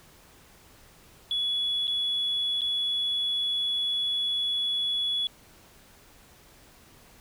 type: tone with dropouts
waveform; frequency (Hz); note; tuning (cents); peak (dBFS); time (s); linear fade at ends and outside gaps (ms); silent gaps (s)
sine; 3392; G#7; +36; -24; 1.31-5.27; 1; 1.871-1.878 / 2.609-2.617
effects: tanh soft clip ceiling -20 dBFS + pink hiss -55 dBFS RMS until 7.2 s